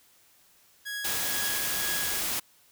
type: tone with tremolo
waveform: sawtooth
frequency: 1661.2 Hz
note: G#6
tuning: in tune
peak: -28 dBFS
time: 0.85-2.21 s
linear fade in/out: 20 ms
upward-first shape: triangle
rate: 2.1 Hz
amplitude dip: 60%
type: noise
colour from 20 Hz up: white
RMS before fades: -30 dBFS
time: 1.04-2.4 s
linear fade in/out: 10 ms
effects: white hiss -61 dBFS RMS until 2.71 s